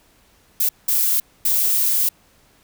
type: noise bursts at uneven times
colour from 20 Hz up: violet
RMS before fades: -18 dBFS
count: 3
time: 0.6-0.69 / 0.88-1.2 / 1.45-2.09 s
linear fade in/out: 5 ms
effects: pink hiss -56 dBFS RMS until 2.63 s